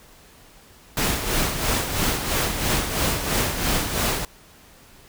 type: noise with tremolo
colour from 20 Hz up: pink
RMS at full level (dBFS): -21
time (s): 0.97-4.25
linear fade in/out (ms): 2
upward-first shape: sine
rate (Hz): 3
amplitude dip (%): 55
effects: pink hiss -50 dBFS RMS until 5.08 s